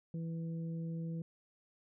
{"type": "harmonic tone", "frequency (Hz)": 164.81, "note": "E3", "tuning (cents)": 0, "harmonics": [1, 2, 3], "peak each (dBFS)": [-37, -51, -52], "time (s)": [0.14, 1.22], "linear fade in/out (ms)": 2, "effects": []}